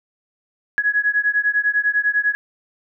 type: beating tone pair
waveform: sine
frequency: 1671 / 1681 Hz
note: G#6 / G#6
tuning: +10 / +20 cents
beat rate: 10 Hz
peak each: -19 dBFS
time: 0.78-2.35 s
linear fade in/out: 0 ms
effects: none